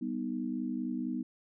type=chord; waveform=sine; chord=G augmented; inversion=none; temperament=equal; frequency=196 / 246.9 / 311.1 Hz; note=G3 / B3 / D#4; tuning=0 / 0 / 0 cents; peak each=-39 / -34 / -38 dBFS; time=0.01-1.23 s; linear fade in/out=10 ms; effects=none